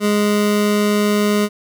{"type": "tone", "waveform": "25% pulse", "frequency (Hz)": 207.7, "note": "G#3", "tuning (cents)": 0, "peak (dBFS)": -10, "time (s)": [0, 1.49], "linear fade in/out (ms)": 50, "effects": []}